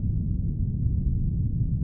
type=low-pass noise; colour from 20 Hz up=white; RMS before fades=-25 dBFS; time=0-1.83 s; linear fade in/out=2 ms; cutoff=160 Hz; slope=24 dB/octave; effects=none